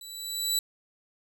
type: tone with level ramp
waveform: 20% pulse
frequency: 3951 Hz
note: B7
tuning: in tune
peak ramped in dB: -37 to -17 dBFS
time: 0.01-0.59 s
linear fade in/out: 2 ms
effects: none